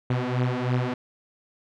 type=beating tone pair; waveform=sawtooth; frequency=123.47 / 126.57 Hz; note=B2 / B2; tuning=0 / +43 cents; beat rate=3.1 Hz; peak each=-22 dBFS; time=0.1-0.94 s; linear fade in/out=5 ms; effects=low-pass 3000 Hz 12 dB/octave